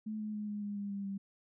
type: tone with pitch steps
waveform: sine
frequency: 215.8 / 213 / 210.1 / 207.4 / 204.6 / 201.9 / 199.27 / 196.64 Hz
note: A3 / G#3 / G#3 / G#3 / G#3 / G#3 / G3 / G3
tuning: -33 / +44 / +20 / -2 / -26 / -49 / +29 / +6 cents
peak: -36 dBFS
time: 0.06-1.18 s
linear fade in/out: 10 ms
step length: 140 ms
effects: none